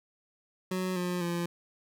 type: tone with pitch steps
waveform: 25% pulse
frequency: 185 / 178.6 / 172.41 Hz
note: F#3 / F3 / F3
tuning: 0 / +39 / -22 cents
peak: -26 dBFS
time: 0.71-1.46 s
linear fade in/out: 5 ms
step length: 250 ms
effects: none